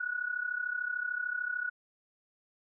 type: tone with amplitude modulation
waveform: sine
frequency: 1466 Hz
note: F#6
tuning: 16 cents flat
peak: -28 dBFS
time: 0-1.7 s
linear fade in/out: 10 ms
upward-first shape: sine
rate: 33.4 Hz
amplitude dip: 80%
effects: none